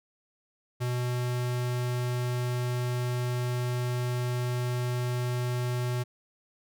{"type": "tone", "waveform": "square", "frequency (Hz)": 123.47, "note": "B2", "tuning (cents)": 0, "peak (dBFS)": -28, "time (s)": [0.8, 6.04], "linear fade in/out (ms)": 20, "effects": []}